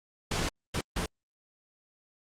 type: noise bursts at uneven times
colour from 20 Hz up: pink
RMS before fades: -30 dBFS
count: 3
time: 0.31-0.49 / 0.74-0.81 / 0.96-1.06 s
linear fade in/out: 5 ms
effects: low-pass 8000 Hz 12 dB/octave + Opus 48 kbps